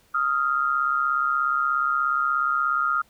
sine tone pair together, 1250 / 1386.8 Hz, D#6 / F6, +8 / -13 cents, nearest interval major second, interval 179 cents, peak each -23 dBFS, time 0.14-3.02 s, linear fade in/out 10 ms, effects pink hiss -60 dBFS RMS until 3.09 s

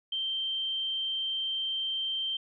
sine tone, 3136 Hz, G7, in tune, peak -29 dBFS, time 0.12-2.37 s, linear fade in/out 5 ms, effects none

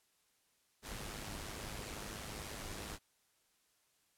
pink noise with amplitude modulation, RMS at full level -43 dBFS, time 0.82-2.99 s, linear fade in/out 50 ms, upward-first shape sine, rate 104 Hz, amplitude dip 50%, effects white hiss -75 dBFS RMS until 4.17 s + low-pass 12000 Hz 12 dB/octave

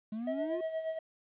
triangle exponential sweep, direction up, 210.3 to 365.9 Hz, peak -33 dBFS, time 0.12-0.61 s, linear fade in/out 5 ms
triangle tone with tremolo, 642 Hz, E5, 46 cents flat, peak -29 dBFS, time 0.27-0.99 s, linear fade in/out 5 ms, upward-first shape sine, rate 8.5 Hz, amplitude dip 60%
effects resampled to 8000 Hz + 11-bit

